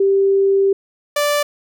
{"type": "tone pair in turn", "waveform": ["sine", "sawtooth"], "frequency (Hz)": [392, 585.6], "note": ["G4", "D5"], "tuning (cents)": [0, -5], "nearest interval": "perfect fifth", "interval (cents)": 695, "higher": "second", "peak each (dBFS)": -11, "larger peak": "neither", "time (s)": [[0, 0.73], [1.16, 1.43]], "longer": "first", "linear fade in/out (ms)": 5, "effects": []}